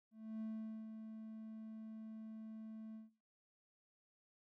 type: tone with ADSR envelope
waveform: triangle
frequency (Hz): 219.9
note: A3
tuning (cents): -1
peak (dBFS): -40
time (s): 0.11-3.1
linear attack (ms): 300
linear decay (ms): 450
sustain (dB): -7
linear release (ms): 150
effects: noise-tail reverb RT60 0.4 s tail -21 dB re dry